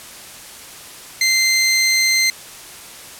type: tone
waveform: 20% pulse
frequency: 2079 Hz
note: C7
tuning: 12 cents flat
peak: -8 dBFS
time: 1.21-2.3 s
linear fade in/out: 2 ms
effects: white hiss -37 dBFS RMS until 3.19 s + low-pass 12000 Hz 12 dB/octave